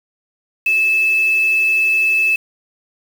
sine tone with quantisation, 2616 Hz, E7, 14 cents flat, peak -12 dBFS, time 0.66-2.36 s, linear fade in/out 5 ms, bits 5, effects none

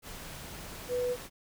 sine tone in noise, 493.9 Hz, B4, in tune, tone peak -28 dBFS, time 0.88-1.17 s, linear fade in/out 50 ms, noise pink, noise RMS -44 dBFS, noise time 0.02-1.3 s, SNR +13 dB, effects none

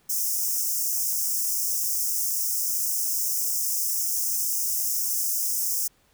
white high-pass noise, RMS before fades -26 dBFS, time 0.09-5.88 s, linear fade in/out 10 ms, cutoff 5200 Hz, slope 96 dB/octave, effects pink hiss -63 dBFS RMS until 6.13 s

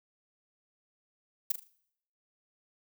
violet noise with echo, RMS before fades -27 dBFS, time 1.5-1.52 s, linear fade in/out 5 ms, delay 39 ms, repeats 4, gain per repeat -9 dB, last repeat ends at 1.676 s, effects noise-tail reverb RT60 0.7 s tail -21 dB re dry

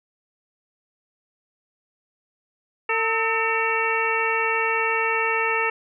harmonic tone with a mistuned harmonic, 451.4 Hz, A4, 44 cents sharp, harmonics 1 / 2 / 3 / 4 / 5 / 6, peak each -27 / -27 / -27 / -27 / -27 / -27 dBFS, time 2.89-5.7 s, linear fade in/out 5 ms, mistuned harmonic 3, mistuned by -70 cents, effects none

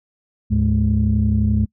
sine tone cluster, 73.5 / 105.1 / 212.3 Hz, D2 / G#2 / G#3, +2 / +21 / +38 cents, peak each -18 dBFS, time 0.5-1.66 s, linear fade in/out 20 ms, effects noise-tail reverb RT60 0.1 s tail -25 dB re dry + tanh soft clip ceiling -7 dBFS

